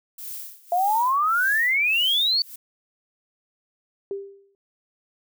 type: noise with tremolo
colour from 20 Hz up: violet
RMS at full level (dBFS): -34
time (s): 0.18-2.56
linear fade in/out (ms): 5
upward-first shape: sine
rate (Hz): 1.7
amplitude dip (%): 90
type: exponential sweep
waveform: sine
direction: up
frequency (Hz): 686 to 4565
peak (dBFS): -18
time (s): 0.72-2.42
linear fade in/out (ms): 2
type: tone with exponential decay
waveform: sine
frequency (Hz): 396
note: G4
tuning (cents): +18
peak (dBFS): -24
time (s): 4.11-4.55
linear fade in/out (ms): 1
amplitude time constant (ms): 94
effects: none